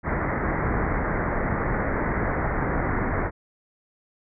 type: low-pass noise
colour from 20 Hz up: pink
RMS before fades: -25 dBFS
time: 0.03-3.31 s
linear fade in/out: 50 ms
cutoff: 2100 Hz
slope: 96 dB/octave
effects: none